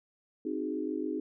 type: chord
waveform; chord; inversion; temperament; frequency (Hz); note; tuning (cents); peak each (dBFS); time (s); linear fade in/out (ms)
sine; Ab dominant seventh; first; equal with one note detuned; 263.9 / 311.1 / 370 / 415.3; C4 / Eb4 / Gb4 / Ab4; +15 / 0 / 0 / 0; -37 / -34 / -39 / -38; 0.45-1.2; 5
effects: none